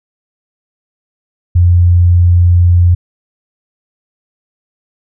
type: tone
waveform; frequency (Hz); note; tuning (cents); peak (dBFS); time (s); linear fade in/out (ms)
sine; 87.8; F2; +10; -4; 1.55-2.95; 10
effects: none